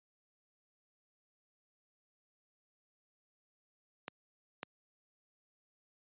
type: clicks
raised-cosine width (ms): 0.3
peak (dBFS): -23 / -22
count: 2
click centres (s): 4.081 / 4.631
effects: high-pass 150 Hz 12 dB/octave + resampled to 8000 Hz